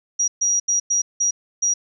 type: tone bursts at uneven times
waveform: sine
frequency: 5750 Hz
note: F8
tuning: 50 cents sharp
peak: -16 dBFS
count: 6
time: 0.19-0.28 / 0.41-0.6 / 0.68-0.8 / 0.9-1.02 / 1.2-1.31 / 1.62-1.74 s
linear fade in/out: 10 ms
effects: none